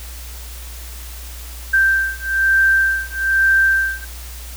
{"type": "beating tone pair", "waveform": "sine", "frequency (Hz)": [1568, 1569.1], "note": ["G6", "G6"], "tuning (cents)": [0, 1], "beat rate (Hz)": 1.1, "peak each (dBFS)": -16, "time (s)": [1.73, 4.05], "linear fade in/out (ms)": 10, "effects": ["added 60 Hz sine -31 dBFS peak until 4.56 s", "white hiss -37 dBFS RMS until 4.56 s"]}